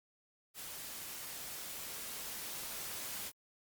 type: noise with level ramp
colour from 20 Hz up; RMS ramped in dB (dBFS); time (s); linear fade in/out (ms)
white; -46 to -42; 0.54-3.32; 50
effects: Opus 48 kbps